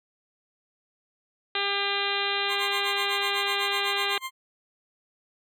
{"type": "harmonic tone", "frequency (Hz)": 400.4, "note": "G4", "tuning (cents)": 37, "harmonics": [1, 2, 3, 4, 5, 6, 7, 8, 9, 10], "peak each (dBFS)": [-34, -34, -34, -34, -34, -34, -34, -34, -34, -34], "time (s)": [1.55, 4.18], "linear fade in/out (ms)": 2}
{"type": "tone with tremolo", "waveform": "20% pulse", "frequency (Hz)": 1053, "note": "C6", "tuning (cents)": 11, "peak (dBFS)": -25, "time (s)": [2.48, 4.31], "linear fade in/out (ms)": 50, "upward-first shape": "sine", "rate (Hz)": 8, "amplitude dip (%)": 95}
{"effects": []}